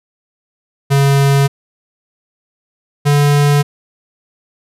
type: tone pair in turn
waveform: square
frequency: 139.1 / 144.66 Hz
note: C#3 / D3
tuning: +6 / -26 cents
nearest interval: minor second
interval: 68 cents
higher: second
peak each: -9 dBFS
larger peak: neither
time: 0.9-1.48 / 3.05-3.63 s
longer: neither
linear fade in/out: 20 ms
effects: resampled to 32000 Hz